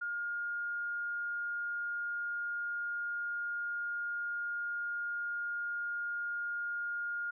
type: tone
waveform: sine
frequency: 1418 Hz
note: F6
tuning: 26 cents sharp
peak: -34 dBFS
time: 0.01-7.31 s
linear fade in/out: 10 ms
effects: none